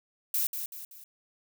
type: noise with echo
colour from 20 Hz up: violet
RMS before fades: -28 dBFS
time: 0.34-0.47 s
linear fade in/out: 2 ms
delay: 190 ms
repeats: 3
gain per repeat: -7 dB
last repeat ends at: 1.04 s
effects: none